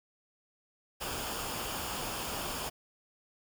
pink noise with comb filter, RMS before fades -37 dBFS, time 1-2.7 s, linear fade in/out 20 ms, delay 0.5 ms, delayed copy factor -0.5, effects none

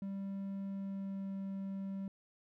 triangle tone with pitch glide, 196 to 194.53 Hz, G3 to G3, 0 to -13 cents, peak -36 dBFS, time 0.02-2.08 s, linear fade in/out 2 ms, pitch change -13 cents, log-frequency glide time 0.68-1.34 s, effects none

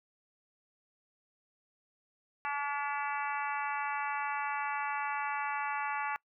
harmonic tone with a mistuned harmonic, 286.3 Hz, D4, 44 cents flat, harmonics 3 / 4 / 5 / 6 / 7 / 8 / 9, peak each -36 / -38 / -40 / -42 / -43 / -44 / -45 dBFS, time 2.45-6.16 s, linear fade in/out 0 ms, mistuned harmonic 9, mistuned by +63 cents, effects noise-tail reverb RT60 0.1 s tail -25 dB re dry

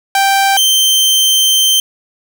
sawtooth tone pair in turn, 784 / 3120 Hz, G5 / G7, 0 / -9 cents, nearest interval 2 octaves, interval 2391 cents, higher second, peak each -5 dBFS, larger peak neither, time 0.15-0.57 / 0.57-1.8 s, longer second, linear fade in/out 2 ms, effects none

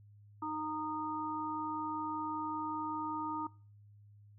harmonic tone, 308.4 Hz, D#4, 15 cents flat, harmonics 1 / 3 / 4, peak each -41 / -39 / -41 dBFS, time 0.42-3.47 s, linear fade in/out 5 ms, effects noise-tail reverb RT60 0.4 s tail -22 dB re dry + added 103 Hz sine -56 dBFS peak until 4.38 s

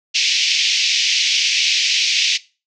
pink band-pass noise, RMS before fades -17 dBFS, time 0.14-2.38 s, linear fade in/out 20 ms, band 2300 to 6100 Hz, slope 48 dB/octave, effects noise-tail reverb RT60 0.3 s tail -19 dB re dry

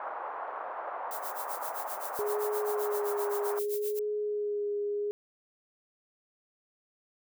pink band-pass noise, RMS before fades -38 dBFS, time 0-3.59 s, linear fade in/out 2 ms, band 650 to 1200 Hz, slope 24 dB/octave
violet noise with tremolo, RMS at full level -38 dBFS, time 1.11-3.99 s, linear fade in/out 0 ms, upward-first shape sine, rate 7.7 Hz, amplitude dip 90%
sine tone with vibrato, 415.3 Hz, G#4, in tune, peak -29 dBFS, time 2.19-5.11 s, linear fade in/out 0 ms, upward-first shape sine, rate 0.67 Hz, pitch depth 19 cents each way
effects none

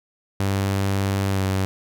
sawtooth tone with pitch glide, 98 to 95.76 Hz, G2 to G2, 0 to -40 cents, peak -16 dBFS, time 0.4-1.65 s, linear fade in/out 0 ms, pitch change -40 cents, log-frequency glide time 1.3-1.4 s, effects none

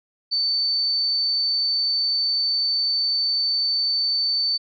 sine tone, 4536 Hz, C#8, 39 cents sharp, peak -19 dBFS, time 0.31-4.58 s, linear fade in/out 20 ms, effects none

